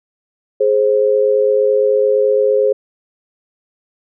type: tone pair together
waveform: sine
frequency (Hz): 419.1 / 528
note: G#4 / C5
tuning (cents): +16 / +16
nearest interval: major third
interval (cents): 400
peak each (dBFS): -13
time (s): 0.6-2.73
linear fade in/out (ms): 10
effects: none